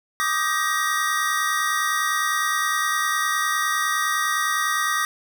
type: chord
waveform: square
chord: Eb major seventh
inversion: third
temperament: equal with one note detuned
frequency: 1174.7 / 1244.5 / 1568 / 1895.1 Hz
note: D6 / Eb6 / G6 / Bb6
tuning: 0 / 0 / 0 / +28 cents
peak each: -28 / -26 / -31 / -25 dBFS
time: 0.2-5.05 s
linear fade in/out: 0 ms
effects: none